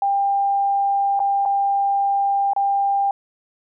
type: tone with dropouts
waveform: sine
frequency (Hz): 796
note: G5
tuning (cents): +26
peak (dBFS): -16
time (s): 0.02-3.11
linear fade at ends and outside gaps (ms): 2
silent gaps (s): 1.193-1.201 / 1.453-1.458 / 2.534-2.563
effects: none